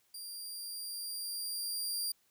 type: tone with level ramp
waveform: 20% pulse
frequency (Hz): 4771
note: D8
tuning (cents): +26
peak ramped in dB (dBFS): -37 to -27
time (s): 0.14-2.12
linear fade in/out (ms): 5
effects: white hiss -72 dBFS RMS until 2.3 s